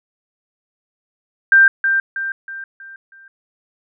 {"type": "tone with echo", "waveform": "sine", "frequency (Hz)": 1575, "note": "G6", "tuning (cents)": 8, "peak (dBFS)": -6, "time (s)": [1.52, 1.68], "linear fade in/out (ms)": 2, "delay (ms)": 320, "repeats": 5, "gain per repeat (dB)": -7, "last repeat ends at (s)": 3.28, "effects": []}